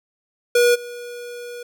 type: tone with level steps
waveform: square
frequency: 482.7 Hz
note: B4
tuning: 40 cents flat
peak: -13 / -32 dBFS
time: 0.55-1.63 s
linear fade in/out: 5 ms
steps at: 0.74 s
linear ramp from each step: 20 ms
effects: none